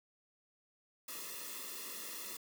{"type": "noise with comb filter", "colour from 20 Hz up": "white", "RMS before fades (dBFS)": -45, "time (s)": [1.08, 2.37], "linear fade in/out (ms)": 5, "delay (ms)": 1.3, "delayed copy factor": -0.95, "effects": ["high-pass 200 Hz 12 dB/octave"]}